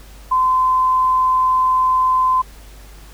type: tone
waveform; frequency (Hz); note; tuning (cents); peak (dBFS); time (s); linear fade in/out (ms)
sine; 1028; C6; -31; -12; 0.31-2.42; 10
effects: added 50 Hz sine -38 dBFS peak until 3.13 s + pink hiss -45 dBFS RMS until 3.13 s